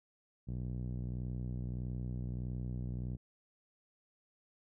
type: tone with low-pass filter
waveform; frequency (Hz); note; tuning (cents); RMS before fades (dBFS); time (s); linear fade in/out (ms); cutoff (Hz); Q
5% pulse; 61.6; B1; -4; -39; 0.47-3.17; 20; 140; 1.3
effects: none